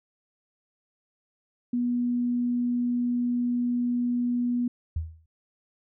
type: tone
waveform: sine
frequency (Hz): 243.1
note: B3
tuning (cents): -27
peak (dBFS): -23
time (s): 1.73-4.68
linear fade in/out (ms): 5
type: tone with exponential decay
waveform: sine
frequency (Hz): 80.5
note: E2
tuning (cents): -41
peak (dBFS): -23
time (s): 4.96-5.26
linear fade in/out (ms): 5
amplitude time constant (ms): 64
effects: none